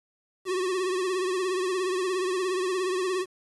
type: tone with vibrato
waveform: square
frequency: 370 Hz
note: F#4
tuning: in tune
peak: -26 dBFS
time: 0.45-3.26 s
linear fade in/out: 50 ms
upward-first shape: triangle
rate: 17 Hz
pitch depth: 80 cents each way
effects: resampled to 24000 Hz + 9-bit